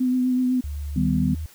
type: tone with vibrato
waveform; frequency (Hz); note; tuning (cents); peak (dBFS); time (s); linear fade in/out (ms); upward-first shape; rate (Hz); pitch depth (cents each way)
sine; 253.1; B3; +43; -18; 0-0.61; 10; triangle; 8; 25
type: tone with pitch glide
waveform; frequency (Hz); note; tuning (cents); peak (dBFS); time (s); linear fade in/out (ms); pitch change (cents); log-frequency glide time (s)
sine; 72.5 to 78.61; D2 to D#2; -22 to +18; -27; 0.64-1.46; 0; +140; 1.13-1.27
type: chord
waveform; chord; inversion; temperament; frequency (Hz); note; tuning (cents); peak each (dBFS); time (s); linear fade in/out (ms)
sine; Eb augmented; none; equal with one note detuned; 155.56 / 196 / 249.5; Eb3 / G3 / B3; 0 / 0 / +18; -23; 0.96-1.35; 5
effects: white hiss -51 dBFS RMS until 1.54 s